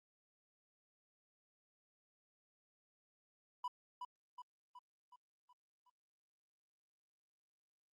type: tone with echo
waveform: triangle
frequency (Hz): 987.8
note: B5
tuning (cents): 0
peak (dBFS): -36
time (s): 3.64-3.68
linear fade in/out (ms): 5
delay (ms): 370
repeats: 6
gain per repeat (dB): -5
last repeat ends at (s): 5.9
effects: Opus 48 kbps